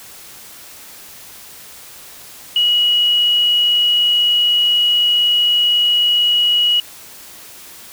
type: tone with quantisation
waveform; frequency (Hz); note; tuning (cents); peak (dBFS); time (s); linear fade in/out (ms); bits
sine; 2911; F#7; -29; -11; 2.56-6.8; 2; 6
effects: white hiss -38 dBFS RMS until 7.92 s